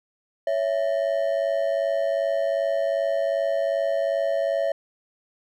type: ring-modulated tone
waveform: triangle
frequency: 610 Hz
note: D#5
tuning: 34 cents flat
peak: -16 dBFS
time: 0.47-4.72 s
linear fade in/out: 2 ms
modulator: 51.3 Hz
effects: none